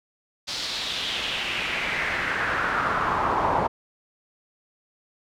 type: noise with band-pass filter sweep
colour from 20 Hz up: brown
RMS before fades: -26 dBFS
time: 0.47-3.68 s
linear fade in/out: 20 ms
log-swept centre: 4700 to 860 Hz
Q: 2.9
effects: none